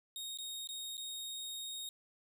sawtooth tone with dropouts, 3729 Hz, A#7, in tune, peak -38 dBFS, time 0.16-1.89 s, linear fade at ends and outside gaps 1 ms, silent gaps 0.374-0.386 / 0.673-0.689 / 0.97-0.978 s, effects none

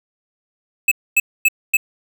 square tone bursts, 2603 Hz, E7, 22 cents flat, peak -11 dBFS, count 4, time 0.88-1.77 s, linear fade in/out 5 ms, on 35 ms, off 250 ms, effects none

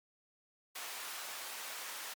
pink high-pass noise, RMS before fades -44 dBFS, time 0.75-2.14 s, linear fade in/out 10 ms, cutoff 930 Hz, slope 12 dB/octave, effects MP3 96 kbps

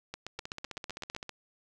two click trains, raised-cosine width 0.2 ms, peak -22 / -21 dBFS, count 15 / 9, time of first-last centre 0.39-1.293 / 0.14-1.149 s, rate 15.5 / 7.93 Hz, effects none

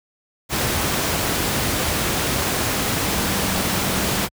sine tone in noise, 190.9 Hz, G3, 46 cents flat, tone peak -29 dBFS, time 3.04-4.28 s, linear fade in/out 50 ms, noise pink, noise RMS -21 dBFS, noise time 0.49-4.29 s, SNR -11 dB, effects high-pass 60 Hz 12 dB/octave

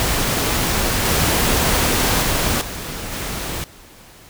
pink noise with level steps, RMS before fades -19 / -17 / -19 / -29 / -26 dBFS, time 0-3.64 s, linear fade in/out 0 ms, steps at 1.05 / 2.22 / 2.61 / 3.12 s, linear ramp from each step 5 ms, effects pink hiss -44 dBFS RMS until 4.29 s

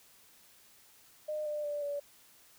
sine tone with pitch steps, 609 / 597.2 / 585.5 / 574.2 Hz, D#5 / D5 / D5 / D5, -37 / +29 / -5 / -39 cents, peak -33 dBFS, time 1.28-2 s, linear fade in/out 10 ms, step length 180 ms, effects white hiss -61 dBFS RMS until 2.58 s

